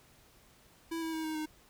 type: tone with pitch steps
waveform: square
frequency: 329.6 / 324.3 / 319.1 / 314 / 309 Hz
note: E4 / E4 / D#4 / D#4 / D#4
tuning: 0 / -28 / +44 / +16 / -12 cents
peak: -35 dBFS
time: 0.91-1.46 s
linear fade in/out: 10 ms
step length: 110 ms
effects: pink hiss -62 dBFS RMS until 1.69 s